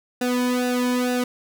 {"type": "tone with flanger", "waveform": "sawtooth", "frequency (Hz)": 248.3, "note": "B3", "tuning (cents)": 9, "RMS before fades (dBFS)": -22, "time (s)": [0.21, 1.24], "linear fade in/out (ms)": 5, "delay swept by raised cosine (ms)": [0.92, 1.51], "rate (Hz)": 2.2, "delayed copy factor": -1, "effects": []}